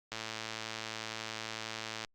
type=click train; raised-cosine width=0.2 ms; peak=-21 dBFS; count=215; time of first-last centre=0.12-2.048 s; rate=111 Hz; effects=Opus 48 kbps